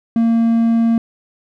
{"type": "tone", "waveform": "triangle", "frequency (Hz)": 229.5, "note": "A#3", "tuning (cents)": -27, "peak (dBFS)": -9, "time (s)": [0.16, 0.98], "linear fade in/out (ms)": 2, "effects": []}